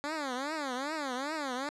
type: tone with vibrato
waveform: 10% pulse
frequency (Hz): 280.9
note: C#4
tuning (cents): +23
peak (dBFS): -25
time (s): 0.04-1.69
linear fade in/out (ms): 0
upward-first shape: triangle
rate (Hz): 2.5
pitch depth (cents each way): 260
effects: low-pass 7000 Hz 12 dB/octave